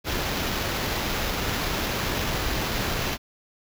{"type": "noise with sample-and-hold", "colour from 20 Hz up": "pink", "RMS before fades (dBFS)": -27, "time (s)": [0.04, 3.18], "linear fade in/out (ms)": 50, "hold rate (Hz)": 8820, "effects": []}